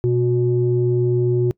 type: tone pair together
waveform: sine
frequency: 123.47 / 363.2 Hz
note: B2 / F#4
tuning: 0 / -32 cents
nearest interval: octave + perfect fifth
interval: 1868 cents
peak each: -17 dBFS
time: 0.04-1.51 s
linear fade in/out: 0 ms
effects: noise-tail reverb RT60 0.1 s tail -24 dB re dry + tanh soft clip ceiling -7 dBFS